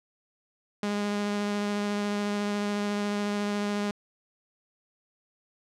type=tone with vibrato; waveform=sawtooth; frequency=205.4 Hz; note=G#3; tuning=19 cents flat; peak=-23 dBFS; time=0.83-3.91 s; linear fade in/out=2 ms; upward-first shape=triangle; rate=14 Hz; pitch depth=12 cents each way; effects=low-pass 7000 Hz 12 dB/octave